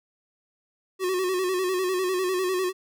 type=tone with vibrato; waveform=square; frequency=370 Hz; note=F#4; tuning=in tune; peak=-24 dBFS; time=0.99-2.73 s; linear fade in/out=50 ms; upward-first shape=square; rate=10 Hz; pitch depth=46 cents each way; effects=none